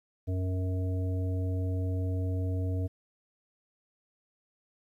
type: harmonic tone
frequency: 92.5 Hz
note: F#2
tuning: in tune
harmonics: 1 / 3 / 5 / 7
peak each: -28 / -38 / -42 / -45 dBFS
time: 0.27-2.88 s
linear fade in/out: 20 ms
effects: 11-bit